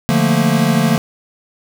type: chord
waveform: square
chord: Bb major seventh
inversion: first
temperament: equal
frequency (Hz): 146.83 / 174.61 / 220 / 233.1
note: D3 / F3 / A3 / Bb3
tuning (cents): 0 / 0 / 0 / 0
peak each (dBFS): -18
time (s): 0.09-0.98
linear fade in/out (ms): 0
effects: none